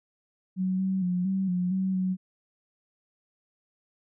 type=tone with pitch steps; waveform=sine; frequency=186.5 / 189.9 / 179.6 / 191.5 / 179.7 / 189.3 / 185.9 Hz; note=F#3 / F#3 / F3 / G3 / F3 / F#3 / F#3; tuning=+14 / +45 / +49 / -40 / +50 / +40 / +8 cents; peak=-24 dBFS; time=0.56-2.17 s; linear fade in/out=50 ms; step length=230 ms; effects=none